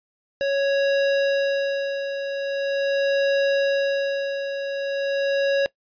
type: tone with tremolo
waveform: square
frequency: 554.4 Hz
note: C#5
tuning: in tune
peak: -18 dBFS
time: 0.41-5.66 s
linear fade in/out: 0 ms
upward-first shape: sine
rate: 0.42 Hz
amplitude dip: 60%
effects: noise-tail reverb RT60 0.1 s tail -21 dB re dry + resampled to 11025 Hz